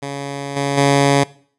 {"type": "tone with level steps", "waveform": "10% pulse", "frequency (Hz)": 140.3, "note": "C#3", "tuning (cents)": 21, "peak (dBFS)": [-16, -9, -3], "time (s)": [0.02, 1.24], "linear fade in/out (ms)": 10, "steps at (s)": [0.56, 0.77], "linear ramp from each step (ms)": 10, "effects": ["noise-tail reverb RT60 0.5 s tail -20 dB re dry", "resampled to 24000 Hz"]}